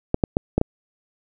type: clicks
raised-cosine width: 2 ms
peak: -4 dBFS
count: 5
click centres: 0.144 / 0.238 / 0.369 / 0.58 / 0.614 s
effects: none